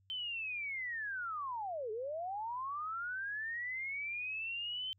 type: linear two-way sweep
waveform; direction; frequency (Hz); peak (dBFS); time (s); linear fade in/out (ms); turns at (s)
sine; down then up; 3102 to 415.3 to 3102; -37; 0.1-4.93; 0; 1.91
effects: added 96 Hz sine -68 dBFS peak until 4.98 s